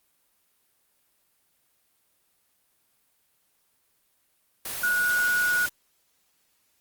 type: tone in noise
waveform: sine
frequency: 1458 Hz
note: F#6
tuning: 26 cents flat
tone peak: -21 dBFS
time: 4.83-5.66 s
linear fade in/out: 5 ms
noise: white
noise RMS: -33 dBFS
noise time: 4.65-5.69 s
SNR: +9 dB
effects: white hiss -69 dBFS RMS until 6.8 s + Opus 32 kbps